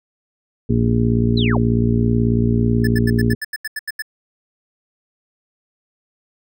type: harmonic tone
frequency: 58.27 Hz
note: A#1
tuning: in tune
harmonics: 1 / 2 / 3 / 4 / 5 / 6 / 7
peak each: -23 / -17 / -27 / -18 / -26 / -30 / -24 dBFS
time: 0.69-3.35 s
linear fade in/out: 10 ms
type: linear sweep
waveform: sine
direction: down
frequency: 4186 to 392 Hz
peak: -22 dBFS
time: 1.37-1.58 s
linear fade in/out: 5 ms
type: tone bursts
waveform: square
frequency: 1740 Hz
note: A6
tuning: 20 cents flat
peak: -23 dBFS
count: 11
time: 2.84-4.022 s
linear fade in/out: 5 ms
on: 32 ms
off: 83 ms
effects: none